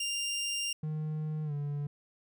20% pulse tone, 2794 Hz, F7, in tune, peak -27 dBFS, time 0-0.73 s, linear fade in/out 5 ms
triangle tone with pitch glide, 154.3 to 144.8 Hz, D#3 to D3, -14 to -24 cents, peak -30 dBFS, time 0.83-1.87 s, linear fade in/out 5 ms, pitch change -110 cents, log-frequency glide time 1.44-1.53 s
effects none

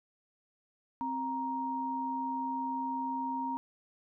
sine tone pair together, 262.9 / 937 Hz, C4 / A#5, +8 / +9 cents, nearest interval octave + minor seventh, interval 2201 cents, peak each -37 / -33 dBFS, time 1.01-3.57 s, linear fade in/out 0 ms, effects none

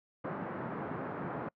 pink band-pass noise, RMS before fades -39 dBFS, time 0.24-1.49 s, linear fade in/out 5 ms, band 130 to 1500 Hz, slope 24 dB/octave, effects noise-tail reverb RT60 0.1 s tail -26 dB re dry

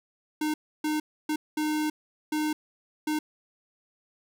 square tone bursts at uneven times, 305.6 Hz, D#4, 31 cents flat, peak -26 dBFS, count 6, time 0.41-0.54 / 0.84-1 / 1.29-1.36 / 1.57-1.9 / 2.32-2.53 / 3.07-3.19 s, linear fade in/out 5 ms, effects none

